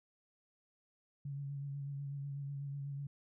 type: tone with vibrato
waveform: sine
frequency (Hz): 140.5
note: C#3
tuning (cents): +24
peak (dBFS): -39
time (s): 1.25-3.07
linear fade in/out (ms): 5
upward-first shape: sine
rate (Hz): 8.1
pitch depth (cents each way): 27
effects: none